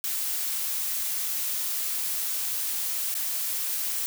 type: noise with dropouts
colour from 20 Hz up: blue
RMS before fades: -29 dBFS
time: 0.04-4.06 s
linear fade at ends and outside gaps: 0 ms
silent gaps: 3.141-3.151 s
effects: none